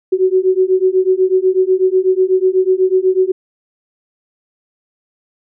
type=beating tone pair; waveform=sine; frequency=370 / 378.1 Hz; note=F#4 / F#4; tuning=0 / +38 cents; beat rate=8.1 Hz; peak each=-13 dBFS; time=0.12-3.32 s; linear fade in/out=10 ms; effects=none